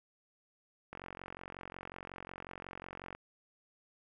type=click train; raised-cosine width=0.5 ms; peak=-29 dBFS; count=102; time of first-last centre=0.93-3.15 s; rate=45.5 Hz; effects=none